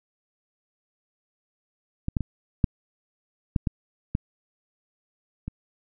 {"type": "clicks", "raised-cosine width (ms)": 5, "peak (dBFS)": [-14, -11, -15, -6, -9, -11, -11, -19], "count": 8, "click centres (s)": [2.084, 2.168, 2.207, 2.642, 3.562, 3.672, 4.151, 5.48], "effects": []}